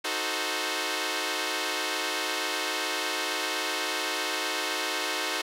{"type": "chord", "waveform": "5% pulse", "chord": "D# diminished seventh", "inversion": "none", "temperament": "equal with one note detuned", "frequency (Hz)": [312.4, 370, 440, 523.3], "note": ["D#4", "F#4", "A4", "C5"], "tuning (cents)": [7, 0, 0, 0], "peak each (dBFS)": -22, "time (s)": [0.04, 5.42], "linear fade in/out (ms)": 10, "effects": ["low-pass 12000 Hz 12 dB/octave"]}